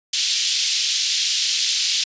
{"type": "band-pass noise", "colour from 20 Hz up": "pink", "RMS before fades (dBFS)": -21, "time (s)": [0.13, 2.04], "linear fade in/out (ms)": 5, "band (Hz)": [3200, 6400], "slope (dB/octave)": 24, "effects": ["resampled to 16000 Hz"]}